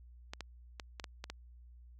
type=clicks; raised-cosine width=0.2 ms; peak=-24 dBFS; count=7; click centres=0.335 / 0.407 / 0.798 / 0.998 / 1.042 / 1.241 / 1.3 s; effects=added 60 Hz sine -53 dBFS peak until 1.99 s